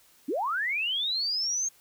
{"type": "linear sweep", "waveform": "sine", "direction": "up", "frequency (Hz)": [233.1, 6500], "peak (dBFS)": -26, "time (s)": [0.28, 1.69], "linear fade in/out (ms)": 10, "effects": ["white hiss -60 dBFS RMS until 1.8 s"]}